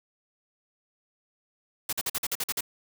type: noise bursts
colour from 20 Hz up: white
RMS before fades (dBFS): -29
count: 9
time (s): 1.89-2.608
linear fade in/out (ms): 5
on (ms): 38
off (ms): 47
effects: none